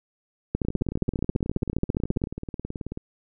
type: two click trains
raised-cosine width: 3 ms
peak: -19 / -10 dBFS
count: 44 / 26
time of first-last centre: 0.65-2.974 / 0.55-2.239 s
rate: 18.5 / 14.8 Hz
effects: none